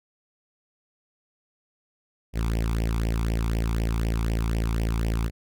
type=tone with flanger; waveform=sawtooth; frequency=56.1 Hz; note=A1; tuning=34 cents sharp; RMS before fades=-25 dBFS; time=2.33-5.31 s; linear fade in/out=50 ms; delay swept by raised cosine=0.36 to 0.88 ms; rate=4 Hz; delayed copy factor=+0.85; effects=none